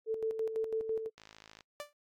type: tone with tremolo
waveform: sine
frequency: 443.4 Hz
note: A4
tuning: 13 cents sharp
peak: -29 dBFS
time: 0.06-1.1 s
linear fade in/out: 50 ms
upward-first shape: square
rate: 6 Hz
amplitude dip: 55%
type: click train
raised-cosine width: 0.2 ms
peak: -34 dBFS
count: 24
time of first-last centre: 1.18-1.608 s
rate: 53.8 Hz
type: tone with exponential decay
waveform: sawtooth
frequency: 587.3 Hz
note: D5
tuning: in tune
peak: -33 dBFS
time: 1.8-1.93 s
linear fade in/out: 0 ms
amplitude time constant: 28 ms
effects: noise-tail reverb RT60 0.1 s tail -24 dB re dry + AAC 64 kbps